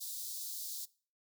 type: high-pass noise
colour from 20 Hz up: white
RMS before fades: -42 dBFS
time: 0-0.86 s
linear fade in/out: 20 ms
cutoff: 3800 Hz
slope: 48 dB/octave
effects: noise-tail reverb RT60 0.4 s tail -21 dB re dry